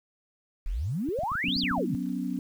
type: exponential two-way sweep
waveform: sine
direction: up then down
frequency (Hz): 32.7 to 5030 to 117.4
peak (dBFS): -27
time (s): 0.66-1.95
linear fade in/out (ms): 0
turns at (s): 1.59
type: clicks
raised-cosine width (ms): 5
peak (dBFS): -27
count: 10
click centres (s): 1.088 / 1.189 / 1.235 / 1.318 / 1.354 / 1.484 / 1.564 / 1.637 / 1.713 / 1.782
type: chord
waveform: sine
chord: F# suspended fourth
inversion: none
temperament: equal with one note detuned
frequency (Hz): 185 / 246.9 / 279.8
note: F#3 / B3 / C#4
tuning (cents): 0 / 0 / +16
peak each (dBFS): -33 / -32 / -33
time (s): 1.44-2.39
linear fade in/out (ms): 2
effects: 9-bit